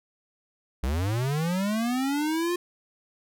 square linear sweep, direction up, 59.3 to 357.3 Hz, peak -25 dBFS, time 0.83-2.56 s, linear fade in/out 5 ms, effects none

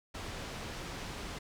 pink low-pass noise, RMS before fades -42 dBFS, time 0.14-1.39 s, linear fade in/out 10 ms, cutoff 6100 Hz, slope 12 dB/octave, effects none

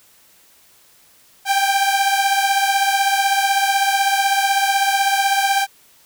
sawtooth beating tone pair, 784 / 800 Hz, G5 / G5, 0 / +35 cents, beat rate 16 Hz, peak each -13 / -16 dBFS, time 1.45-5.67 s, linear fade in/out 50 ms, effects white hiss -52 dBFS RMS until 6.05 s

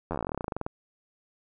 slowing click train, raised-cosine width 1 ms, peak -17 dBFS, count 22, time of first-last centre 0.11-0.665 s, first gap 11 ms, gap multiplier 1.08, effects none

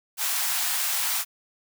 white high-pass noise, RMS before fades -26 dBFS, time 0.17-1.25 s, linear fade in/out 50 ms, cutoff 690 Hz, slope 48 dB/octave, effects none

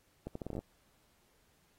accelerating click train, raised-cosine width 2 ms, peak -26 dBFS, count 10, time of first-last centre 0.27-0.59 s, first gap 84 ms, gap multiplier 0.76, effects pink hiss -71 dBFS RMS until 1.78 s + AAC 48 kbps

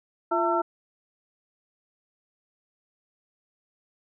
sine tone cluster, 346.1 / 665 / 904 / 1343 Hz, F4 / E5 / A5 / E6, -16 / +15 / +47 / +32 cents, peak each -27 dBFS, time 0.31-0.62 s, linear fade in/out 10 ms, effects none

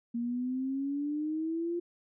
sine exponential sweep, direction up, 233.1 to 349.2 Hz, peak -30 dBFS, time 0.14-1.8 s, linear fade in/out 10 ms, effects none

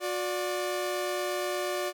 sawtooth tone pair together, 361.9 / 587 Hz, F#4 / D5, -38 / -1 cents, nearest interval minor sixth, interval 837 cents, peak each -28 dBFS, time 0-1.93 s, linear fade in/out 50 ms, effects none

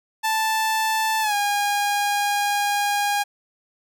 sawtooth tone with pitch glide, 880 to 816.3 Hz, A5 to G#5, 0 to -30 cents, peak -16 dBFS, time 0.23-3.24 s, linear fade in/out 20 ms, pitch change -130 cents, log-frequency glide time 1.21-1.34 s, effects none

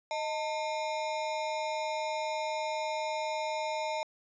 square ring-modulated tone, 760 Hz, F#5, 46 cents sharp, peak -29 dBFS, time 0.11-4.03 s, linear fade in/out 0 ms, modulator 138 Hz, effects resampled to 16000 Hz

